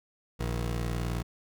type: tone pair together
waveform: 20% pulse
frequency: 59.26 / 158.2 Hz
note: A#1 / D#3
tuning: +29 / +29 cents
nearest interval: octave + perfect fourth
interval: 1700 cents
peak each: -25 / -34 dBFS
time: 0.39-1.23 s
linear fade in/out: 20 ms
effects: none